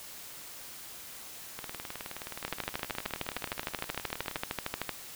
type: two click trains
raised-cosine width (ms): 0.3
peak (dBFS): -15 / -22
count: 33 / 54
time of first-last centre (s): 2.45-4.893 / 1.59-4.365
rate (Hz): 13.1 / 19.1
effects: white hiss -46 dBFS RMS until 5.15 s